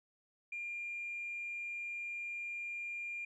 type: tone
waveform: sine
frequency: 2400 Hz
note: D7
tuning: 37 cents sharp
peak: -38 dBFS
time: 0.52-3.25 s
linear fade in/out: 5 ms
effects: tanh soft clip ceiling -34 dBFS